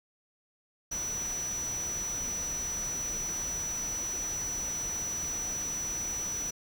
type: tone in noise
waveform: sine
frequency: 5910 Hz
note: F#8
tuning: 3 cents flat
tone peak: -32 dBFS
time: 0.91-6.51 s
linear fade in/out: 10 ms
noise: pink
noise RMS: -42 dBFS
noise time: 0.91-6.51 s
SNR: +7 dB
effects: none